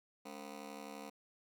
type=ring-modulated tone; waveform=15% pulse; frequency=246.9 Hz; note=B3; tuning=in tune; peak=-37 dBFS; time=0.25-1.1 s; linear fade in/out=10 ms; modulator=35.9 Hz; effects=none